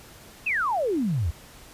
sine exponential sweep, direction down, 2745 to 71.3 Hz, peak -22 dBFS, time 0.46-1.31 s, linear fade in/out 10 ms, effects pink hiss -48 dBFS RMS until 1.73 s + resampled to 32000 Hz

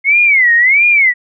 sine tone with vibrato, 2126 Hz, C7, 27 cents sharp, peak -6 dBFS, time 0.04-1.14 s, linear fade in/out 50 ms, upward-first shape sine, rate 1.5 Hz, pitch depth 230 cents each way, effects none

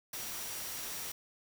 sine tone in noise, 5720 Hz, F8, 41 cents sharp, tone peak -49 dBFS, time 0.13-1.12 s, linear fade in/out 5 ms, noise white, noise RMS -41 dBFS, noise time 0.13-1.12 s, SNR -11 dB, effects none

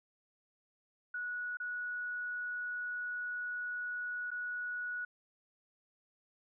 sine tone with dropouts, 1465 Hz, F#6, 18 cents flat, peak -36 dBFS, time 1.14-5.05 s, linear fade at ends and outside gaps 5 ms, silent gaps 1.571-1.6 / 4.306-4.314 s, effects none

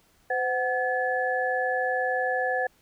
sine tone cluster, 511 / 744 / 1718 Hz, C5 / F#5 / A6, -41 / +9 / -42 cents, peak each -28 dBFS, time 0.3-2.67 s, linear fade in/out 5 ms, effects pink hiss -63 dBFS RMS until 2.81 s

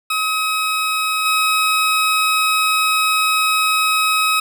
20% pulse tone with level steps, 1273 Hz, D#6, 39 cents sharp, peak -12 / -9 dBFS, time 0.1-4.4 s, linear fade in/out 5 ms, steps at 1.25 s, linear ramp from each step 10 ms, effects none

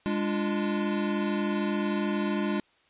square tone cluster, 205 / 294.2 / 347.4 Hz, G#3 / D4 / F4, -22 / +3 / -9 cents, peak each -29 / -33 / -33 dBFS, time 0.06-2.6 s, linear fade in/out 0 ms, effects white hiss -64 dBFS RMS until 2.89 s + resampled to 8000 Hz

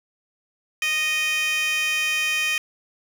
15% pulse tone with high-pass filter, 620 Hz, D#5, 6 cents flat, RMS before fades -23 dBFS, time 0.82-2.58 s, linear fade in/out 2 ms, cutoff 2500 Hz, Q 2.9, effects none

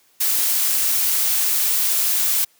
blue noise, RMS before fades -19 dBFS, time 0.2-2.45 s, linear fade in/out 10 ms, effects white hiss -58 dBFS RMS until 2.59 s + high-pass 150 Hz 12 dB/octave

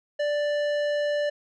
sine tone with tanh clipping, 587.3 Hz, D5, in tune, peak -25 dBFS, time 0.19-1.3 s, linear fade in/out 10 ms, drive 14 dB, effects none

